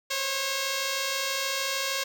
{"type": "tone pair together", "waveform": "5% pulse", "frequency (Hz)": [517.6, 544], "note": ["C5", "C#5"], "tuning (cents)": [-19, -33], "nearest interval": "minor second", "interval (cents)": 86, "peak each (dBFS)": [-24, -16], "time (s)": [0.1, 2.04], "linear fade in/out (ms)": 10, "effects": []}